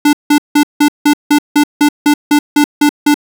square tone bursts, 293.7 Hz, D4, in tune, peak -6 dBFS, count 13, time 0.05-3.143 s, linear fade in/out 5 ms, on 81 ms, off 170 ms, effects none

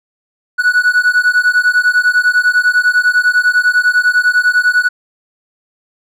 triangle beating tone pair, 1469 / 1479 Hz, F#6 / F#6, -13 / -1 cents, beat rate 10 Hz, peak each -10 dBFS, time 0.58-4.89 s, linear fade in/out 20 ms, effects none

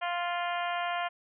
harmonic tone with a mistuned harmonic, 349.2 Hz, F4, in tune, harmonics 2 / 3 / 4 / 5 / 6 / 7 / 8 / 9, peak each -32 / -36 / -38 / -40 / -42 / -43 / -44 / -45 dBFS, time 0.01-1.09 s, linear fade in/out 20 ms, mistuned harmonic 8, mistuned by +19 cents, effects none

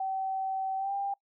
sine tone with pitch glide, 767 to 795.4 Hz, G5 to G5, -38 to +25 cents, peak -29 dBFS, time 0-1.14 s, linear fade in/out 5 ms, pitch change +63 cents, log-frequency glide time 0.77-0.93 s, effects noise-tail reverb RT60 0.1 s tail -24 dB re dry

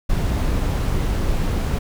brown noise, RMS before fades -20 dBFS, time 0.09-1.79 s, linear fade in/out 10 ms, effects none

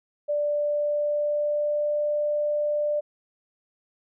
sine tone with pitch glide, 588 to 593.1 Hz, D5 to D5, +2 to +17 cents, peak -22 dBFS, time 0.28-3.01 s, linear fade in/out 20 ms, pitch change +15 cents, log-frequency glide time 0.46-2.02 s, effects none

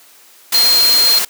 sine tone in noise, 4200 Hz, C8, 6 cents sharp, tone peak -9 dBFS, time 0.54-1.19 s, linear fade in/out 5 ms, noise white, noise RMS -17 dBFS, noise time 0.52-1.25 s, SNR +5 dB, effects white hiss -45 dBFS RMS until 1.29 s + high-pass 300 Hz 12 dB/octave

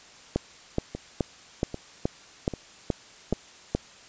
two click trains, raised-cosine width 2 ms, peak -19 / -10 dBFS, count 4 / 9, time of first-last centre 0.95-3.331 / 0.36-3.75 s, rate 1.26 / 2.36 Hz, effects white hiss -50 dBFS RMS until 4.08 s + resampled to 16000 Hz

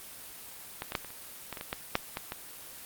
clicks, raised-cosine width 0.3 ms, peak -18 / -19 / -12 / -27 / -30 / -20 / -23 / -21 / -15 / -9 / -17 / -19 dBFS, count 12, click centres 0.821 / 0.921 / 0.952 / 1.047 / 1.105 / 1.527 / 1.572 / 1.611 / 1.729 / 1.954 / 2.171 / 2.321 s, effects white hiss -46 dBFS RMS until 2.85 s + Opus 24 kbps

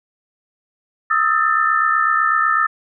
sine tone cluster, 1251 / 1319 / 1779 Hz, D#6 / E6 / A6, +9 / +1 / +19 cents, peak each -18 dBFS, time 1.1-2.67 s, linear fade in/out 10 ms, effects none

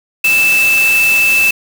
sine tone in noise, 2637 Hz, E7, in tune, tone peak -8 dBFS, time 0.24-1.51 s, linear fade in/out 5 ms, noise white, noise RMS -20 dBFS, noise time 0.24-1.51 s, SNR +9 dB, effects none

